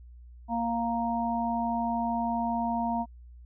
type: harmonic tone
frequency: 233.1 Hz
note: A#3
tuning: in tune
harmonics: 1 / 3 / 4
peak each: -30 / -31 / -31 dBFS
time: 0.48-3.06 s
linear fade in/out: 50 ms
effects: added 60 Hz sine -46 dBFS peak until 3.45 s